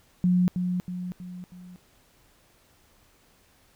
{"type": "tone with echo", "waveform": "sine", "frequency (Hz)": 180, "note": "F#3", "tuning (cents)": -47, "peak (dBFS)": -18, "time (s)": [0.24, 0.48], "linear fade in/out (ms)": 0, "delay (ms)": 320, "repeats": 4, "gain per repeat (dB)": -6, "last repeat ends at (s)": 1.76, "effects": ["pink hiss -61 dBFS RMS until 3.75 s"]}